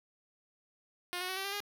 5% pulse tone with pitch steps, 355.9 / 365.9 / 376.2 / 386.8 / 397.6 / 408.8 Hz, F4 / F#4 / F#4 / G4 / G4 / G#4, +33 / -19 / +29 / -23 / +25 / -27 cents, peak -24 dBFS, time 1.13-1.604 s, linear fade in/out 0 ms, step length 79 ms, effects none

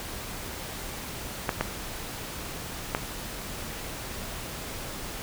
clicks, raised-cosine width 0.5 ms, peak -9 dBFS, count 3, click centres 1.492 / 1.61 / 2.949 s, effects pink hiss -37 dBFS RMS until 5.22 s

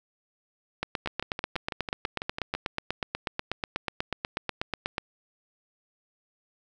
two click trains, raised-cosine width 0.3 ms, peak -12 / -16 dBFS, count 35 / 10, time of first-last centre 0.83-4.981 / 1.06-2.55 s, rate 8.19 / 6.04 Hz, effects none

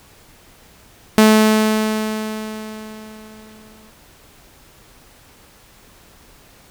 sawtooth tone with exponential decay, 216.7 Hz, A3, 26 cents flat, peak -3 dBFS, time 1.18-3.9 s, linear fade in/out 0 ms, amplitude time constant 590 ms, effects pink hiss -48 dBFS RMS until 6.7 s

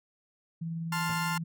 sine tone with tremolo, 165 Hz, E3, 2 cents sharp, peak -31 dBFS, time 0.61-1.44 s, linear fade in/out 10 ms, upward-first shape sine, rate 20 Hz, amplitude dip 25%
30% pulse chord, F major, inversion first, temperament equal, 880 / 1046.5 / 1396.9 Hz, A5 / C6 / F6, 0 / 0 / 0 cents, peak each -32 dBFS, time 0.92-1.38 s, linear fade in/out 5 ms
30% pulse tone with exponential decay, 111.9 Hz, A2, 30 cents sharp, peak -34 dBFS, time 1.09-1.23 s, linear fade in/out 5 ms, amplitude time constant 29 ms
effects none

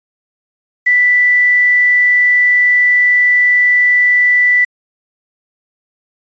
sine tone with quantisation, 1975.5 Hz, B6, in tune, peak -7 dBFS, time 0.86-4.65 s, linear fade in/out 10 ms, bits 6, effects resampled to 16000 Hz

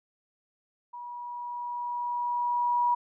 sine tone with level ramp, 966 Hz, B5, 39 cents flat, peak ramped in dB -38 to -21 dBFS, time 0.93-2.95 s, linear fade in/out 10 ms, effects none

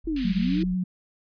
triangle tone, 43.65 Hz, F1, in tune, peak -33 dBFS, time 0.04-0.75 s, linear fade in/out 10 ms
sine linear two-way sweep, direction down then up, 334.6 to 189.8 to 334.6 Hz, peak -24 dBFS, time 0.07-0.64 s, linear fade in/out 5 ms, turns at 0.34 s
pink band-pass noise, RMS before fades -42 dBFS, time 0.16-0.63 s, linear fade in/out 5 ms, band 2000 to 4600 Hz, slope 24 dB/octave
sine tone with vibrato, 182.8 Hz, F#3, 21 cents flat, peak -23 dBFS, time 0.24-0.84 s, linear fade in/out 10 ms, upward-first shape sine, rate 12 Hz, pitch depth 21 cents each way
effects resampled to 11025 Hz

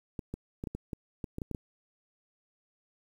clicks, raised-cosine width 3 ms, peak -23 dBFS, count 11, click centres 0.192 / 0.34 / 0.639 / 0.672 / 0.75 / 0.932 / 1.242 / 1.384 / 1.418 / 1.513 / 1.548 s, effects 9-bit

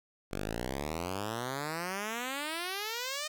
5% pulse exponential sweep, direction up, 46.25 to 622.3 Hz, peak -23 dBFS, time 0.31-3.28 s, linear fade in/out 10 ms, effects none

